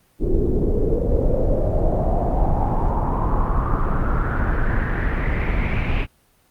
brown noise with low-pass filter sweep, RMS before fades -19 dBFS, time 0.19-6.07 s, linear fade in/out 50 ms, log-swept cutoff 360 to 2600 Hz, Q 5.1, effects pink hiss -59 dBFS RMS until 6.5 s + Opus 32 kbps

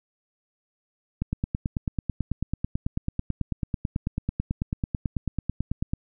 click train, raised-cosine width 5 ms, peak -13 dBFS, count 44, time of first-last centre 1.22-5.935 s, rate 9.12 Hz, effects none

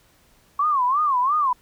sine tone with vibrato, 1100 Hz, C#6, 14 cents flat, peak -17 dBFS, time 0.59-1.53 s, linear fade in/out 5 ms, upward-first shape sine, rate 2.9 Hz, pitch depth 200 cents each way, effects pink hiss -58 dBFS RMS until 1.61 s

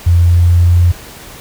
sine tone with pitch glide, 86.3 to 87.3 Hz, F2 to F2, -20 to 0 cents, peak -5 dBFS, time 0.06-0.92 s, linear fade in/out 10 ms, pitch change +20 cents, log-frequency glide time 0.22-0.72 s, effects pink hiss -33 dBFS RMS until 1.4 s

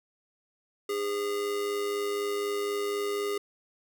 square tone with amplitude modulation, 407.7 Hz, G#4, 32 cents flat, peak -27 dBFS, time 0.89-3.38 s, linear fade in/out 5 ms, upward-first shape sine, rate 104 Hz, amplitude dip 45%, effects none

